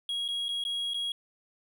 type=tone with dropouts; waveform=triangle; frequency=3300 Hz; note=G#7; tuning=12 cents flat; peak=-28 dBFS; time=0.09-1.12 s; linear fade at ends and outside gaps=2 ms; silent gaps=0.28-0.286 / 0.484-0.489 / 0.639-0.65 / 0.936-0.943 s; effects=none